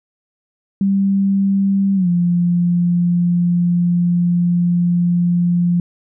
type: tone with pitch glide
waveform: sine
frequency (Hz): 196 to 174.62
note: G3 to F3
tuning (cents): 0 to 0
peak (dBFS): -12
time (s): 0.81-5.8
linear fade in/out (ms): 2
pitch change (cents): -200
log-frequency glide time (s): 1.95-2.08
effects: none